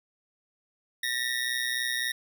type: ring-modulated tone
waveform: 25% pulse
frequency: 1864.7 Hz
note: A#6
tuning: in tune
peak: -21 dBFS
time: 1.03-2.12 s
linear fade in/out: 5 ms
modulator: 61.8 Hz
effects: 9-bit